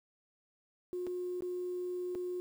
sine tone with dropouts, 359.6 Hz, F#4, 49 cents flat, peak -34 dBFS, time 0.93-2.4 s, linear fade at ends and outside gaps 0 ms, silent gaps 1.067-1.072 / 1.407-1.422 / 2.15-2.155 s, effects tanh soft clip ceiling -30 dBFS + 10-bit

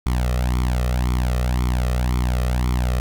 sawtooth tone with flanger, 61.74 Hz, B1, in tune, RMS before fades -20 dBFS, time 0.06-3 s, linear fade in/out 0 ms, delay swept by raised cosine 0.89 to 1.61 ms, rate 1.9 Hz, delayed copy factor +0.85, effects none

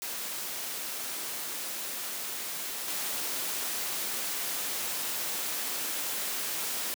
white noise with level steps, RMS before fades -36 / -33 dBFS, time 0.02-6.94 s, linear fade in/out 0 ms, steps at 2.88 s, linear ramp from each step 2 ms, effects high-pass 200 Hz 12 dB/octave

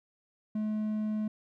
triangle tone, 214.2 Hz, A3, 46 cents flat, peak -27 dBFS, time 0.55-1.28 s, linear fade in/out 5 ms, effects none

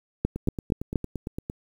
two click trains, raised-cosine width 3 ms, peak -18 / -9 dBFS, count 11 / 4, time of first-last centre 0.36-1.499 / 0.25-0.958 s, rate 8.78 / 4.24 Hz, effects 8-bit

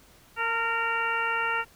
harmonic tone with a mistuned harmonic, 461.2 Hz, A#4, 19 cents flat, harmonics 1 / 2 / 3 / 4 / 5 / 6, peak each -37 / -31 / -28 / -33 / -36 / -33 dBFS, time 0.36-1.65 s, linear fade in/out 50 ms, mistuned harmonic 2, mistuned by -27 cents, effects pink hiss -56 dBFS RMS until 1.75 s

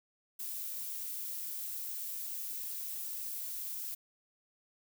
violet noise, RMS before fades -40 dBFS, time 0.39-3.95 s, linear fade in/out 10 ms, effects none

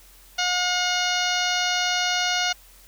harmonic tone, 720 Hz, F#5, 47 cents flat, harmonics 1 / 2 / 3 / 4 / 5 / 6 / 7 / 8 / 9, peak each -28 / -27 / -30 / -28 / -31 / -30 / -34 / -31 / -37 dBFS, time 0.38-2.53 s, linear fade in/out 10 ms, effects added 44 Hz sine -52 dBFS peak until 2.87 s + white hiss -52 dBFS RMS until 2.87 s

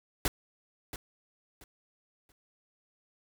pink noise with echo, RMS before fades -28 dBFS, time 0.25-0.28 s, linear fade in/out 2 ms, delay 680 ms, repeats 3, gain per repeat -12 dB, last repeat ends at 2.32 s, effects none

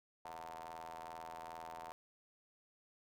sawtooth ring-modulated tone, 82.41 Hz, E2, in tune, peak -40 dBFS, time 0.25-1.92 s, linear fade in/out 0 ms, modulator 814 Hz, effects none

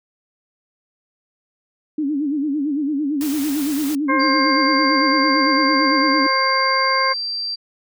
sine tone with vibrato, 290.3 Hz, D4, 20 cents flat, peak -18 dBFS, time 1.98-6.27 s, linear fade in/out 5 ms, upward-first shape sine, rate 8.9 Hz, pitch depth 120 cents each way
white noise, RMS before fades -31 dBFS, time 3.21-3.95 s, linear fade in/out 0 ms
harmonic tone, 531 Hz, C5, 25 cents sharp, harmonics 1 / 2 / 3 / 4, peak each -24 / -18 / -24 / -22 dBFS, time 4.08-7.14 s, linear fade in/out 20 ms
sine tone, 4699 Hz, D8, in tune, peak -22 dBFS, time 4.19-7.56 s, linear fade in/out 20 ms
effects none

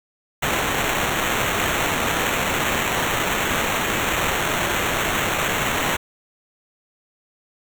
violet noise with sample-and-hold, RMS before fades -22 dBFS, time 0.42-5.97 s, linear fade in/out 10 ms, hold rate 4900 Hz, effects none

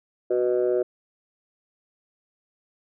sine chord, B major, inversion second, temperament just, 370.4 / 493.9 / 617.4 Hz, F#4 / B4 / D#5, +2 / 0 / -14 cents, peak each -21 / -24 / -26 dBFS, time 0.3-0.83 s, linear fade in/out 10 ms, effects tanh soft clip ceiling -13 dBFS

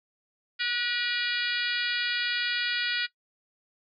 harmonic tone with a mistuned harmonic, 480.6 Hz, B4, 47 cents flat, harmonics 3 / 4 / 5 / 6 / 7 / 8 / 9 / 10, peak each -32 / -33 / -34 / -35 / -35 / -36 / -37 / -37 dBFS, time 0.59-3.07 s, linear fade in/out 20 ms, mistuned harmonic 3, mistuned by +26 cents, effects noise-tail reverb RT60 0.1 s tail -19 dB re dry

